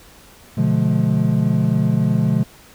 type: chord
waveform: triangle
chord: B diminished seventh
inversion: none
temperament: equal with one note detuned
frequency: 123.47 / 146.83 / 174.61 / 213 Hz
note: B2 / D3 / F3 / Ab3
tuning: 0 / 0 / 0 / +44 cents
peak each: -18 dBFS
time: 0.57-2.44 s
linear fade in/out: 10 ms
effects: pink hiss -46 dBFS RMS until 2.74 s